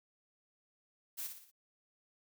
blue noise with echo, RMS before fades -41 dBFS, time 1.17-1.28 s, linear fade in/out 20 ms, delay 59 ms, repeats 4, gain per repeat -6 dB, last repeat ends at 1.516 s, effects none

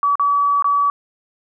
sine tone with dropouts, 1143 Hz, D6, 47 cents flat, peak -13 dBFS, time 0.03-0.9 s, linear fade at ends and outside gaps 1 ms, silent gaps 0.155-0.196 / 0.624-0.644 s, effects none

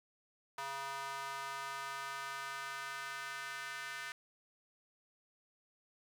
square tone with high-pass filter sweep, 137.5 Hz, C#3, 14 cents flat, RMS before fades -43 dBFS, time 0.58-4.12 s, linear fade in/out 2 ms, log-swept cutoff 980 to 1600 Hz, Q 2.5, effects low-pass 11000 Hz 12 dB/octave + 10-bit

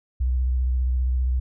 sine tone with vibrato, 63.1 Hz, B1, 38 cents sharp, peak -19 dBFS, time 0.2-1.4 s, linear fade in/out 10 ms, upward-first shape triangle, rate 15 Hz, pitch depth 60 cents each way, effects none

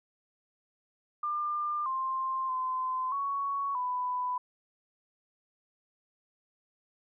sine tone with pitch steps, 1198 / 1052 / 1029 / 1115 / 996 Hz, D6 / C6 / C6 / C#6 / B5, +34 / +9 / -29 / +10 / +14 cents, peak -29 dBFS, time 1.23-4.38 s, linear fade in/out 5 ms, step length 630 ms, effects none

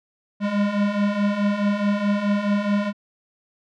square beating tone pair, 200.7 / 205.4 Hz, G3 / G#3, +41 / -19 cents, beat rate 4.7 Hz, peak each -26 / -21 dBFS, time 0.4-2.93 s, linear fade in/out 50 ms, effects low-pass 3000 Hz 12 dB/octave

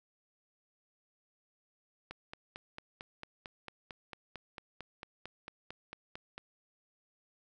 click train, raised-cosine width 0.3 ms, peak -27 dBFS, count 20, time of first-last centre 2.11-6.38 s, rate 4.45 Hz, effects none

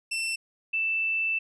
sawtooth / sine tone pair in turn, 2683 / 2652 Hz, E7 / E7, +30 / +10 cents, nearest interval unison, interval 20 cents, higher first, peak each -24 dBFS, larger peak neither, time 0.11-0.36 / 0.73-1.39 s, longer second, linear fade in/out 10 ms, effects resampled to 24000 Hz

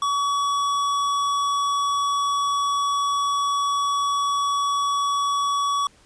sine tone with tanh clipping, 1133 Hz, C#6, 37 cents sharp, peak -22 dBFS, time 0.02-5.87 s, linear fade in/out 2 ms, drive 16 dB, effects pink hiss -55 dBFS RMS until 6.05 s + resampled to 22050 Hz

